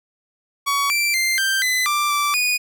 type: tone with pitch steps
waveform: sawtooth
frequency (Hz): 1125 / 2347 / 2091 / 1571 / 2016 / 1180 / 1167 / 2468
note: C#6 / D7 / C7 / G6 / B6 / D6 / D6 / D#7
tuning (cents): +25 / -2 / -2 / +3 / +35 / +8 / -11 / -15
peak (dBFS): -14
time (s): 0.66-2.58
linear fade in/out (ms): 20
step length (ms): 240
effects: none